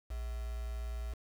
sine tone with quantisation, 58.5 Hz, A#1, 7 cents sharp, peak -36 dBFS, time 0.1-1.14 s, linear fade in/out 10 ms, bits 8, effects none

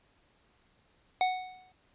square tone with exponential decay, 740 Hz, F#5, in tune, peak -23 dBFS, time 1.21-1.72 s, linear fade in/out 1 ms, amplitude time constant 110 ms, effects pink hiss -68 dBFS RMS until 1.94 s + resampled to 8000 Hz

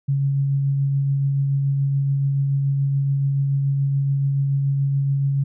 sine tone with tremolo, 138.59 Hz, C#3, in tune, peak -16 dBFS, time 0.08-5.44 s, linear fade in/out 10 ms, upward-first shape triangle, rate 7 Hz, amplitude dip 25%, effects none

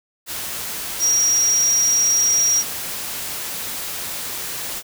sine tone in noise, 5690 Hz, F8, 31 cents sharp, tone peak -14 dBFS, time 0.99-2.64 s, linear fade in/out 50 ms, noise white, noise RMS -28 dBFS, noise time 0.26-4.83 s, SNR +11 dB, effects none

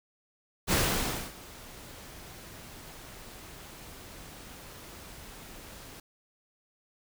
pink noise with ADSR envelope, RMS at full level -25 dBFS, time 0.67-6 s, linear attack 48 ms, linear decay 600 ms, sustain -22 dB, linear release 3 ms, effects none

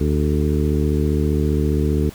harmonic tone with a mistuned harmonic, 75.1 Hz, D2, 39 cents sharp, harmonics 1 / 2 / 3 / 4 / 5 / 6, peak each -19 / -22 / -24 / -25 / -26 / -27 dBFS, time 0-2.1 s, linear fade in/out 10 ms, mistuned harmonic 6, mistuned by -39 cents, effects pink hiss -42 dBFS RMS until 2.14 s

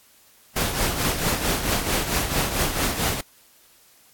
pink noise with tremolo, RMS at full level -21 dBFS, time 0.56-3.21 s, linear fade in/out 5 ms, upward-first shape triangle, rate 4.5 Hz, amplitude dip 65%, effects white hiss -55 dBFS RMS until 4.13 s + AAC 64 kbps

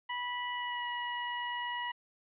20% pulse tone with pitch glide, 980 to 968.7 Hz, B5 to B5, -14 to -34 cents, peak -29 dBFS, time 0.09-1.92 s, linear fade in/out 10 ms, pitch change -20 cents, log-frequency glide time 0.53-0.86 s, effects resampled to 8000 Hz + 11-bit

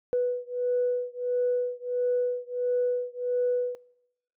sine beating tone pair, 492.4 / 493.9 Hz, B4 / B4, -5 / 0 cents, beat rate 1.5 Hz, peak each -27 dBFS, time 0.13-3.75 s, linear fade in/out 0 ms, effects noise-tail reverb RT60 0.9 s tail -23 dB re dry + tanh soft clip ceiling -17 dBFS

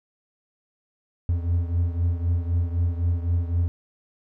triangle beating tone pair, 84.9 / 88.8 Hz, F2 / F2, -48 / +29 cents, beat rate 3.9 Hz, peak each -20 / -25 dBFS, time 1.29-3.68 s, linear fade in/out 0 ms, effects none

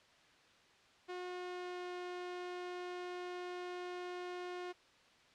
sawtooth tone with pitch glide, 360.8 to 358.3 Hz, F#4 to F4, -44 to +44 cents, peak -38 dBFS, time 1.08-4.73 s, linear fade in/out 20 ms, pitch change -12 cents, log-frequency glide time 1.29-1.92 s, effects white hiss -65 dBFS RMS until 5.34 s + low-pass 4000 Hz 12 dB/octave

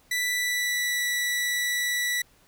sawtooth tone with pitch glide, 1975.5 to 1956.2 Hz, B6 to B6, 0 to -17 cents, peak -21 dBFS, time 0.11-2.22 s, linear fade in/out 5 ms, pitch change -17 cents, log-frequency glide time 0.32-1.05 s, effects pink hiss -60 dBFS RMS until 2.47 s

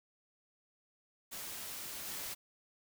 white noise with level steps, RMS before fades -44 / -42 dBFS, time 1.31-2.35 s, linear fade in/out 20 ms, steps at 2.05 s, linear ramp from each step 20 ms, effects none

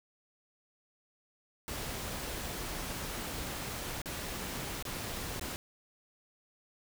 pink noise with dropouts, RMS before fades -39 dBFS, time 1.68-5.56 s, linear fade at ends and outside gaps 0 ms, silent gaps 4.017-4.058 / 4.825-4.852 / 5.396-5.412 s, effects none

